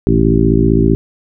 harmonic tone with a mistuned harmonic, 55.5 Hz, A1, 16 cents sharp, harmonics 1 / 2 / 3 / 4 / 5 / 6 / 7, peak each -16 / -16 / -16 / -16 / -16 / -16 / -16 dBFS, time 0.07-0.95 s, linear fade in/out 0 ms, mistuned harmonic 2, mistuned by +93 cents, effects none

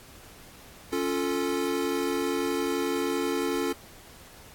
square chord, Db augmented, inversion none, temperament equal, 277.2 / 349.2 / 440 Hz, Db4 / F4 / A4, 0 / 0 / 0 cents, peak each -31 / -31 / -31 dBFS, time 0.92-3.73 s, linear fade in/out 10 ms, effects pink hiss -50 dBFS RMS until 4.54 s + AAC 64 kbps

